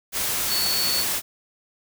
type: tone in noise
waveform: sine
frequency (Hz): 4435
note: C#8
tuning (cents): 0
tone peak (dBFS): -23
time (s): 0.48-1.05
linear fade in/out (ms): 50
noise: white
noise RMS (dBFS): -25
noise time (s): 0.12-1.22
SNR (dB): -1
effects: none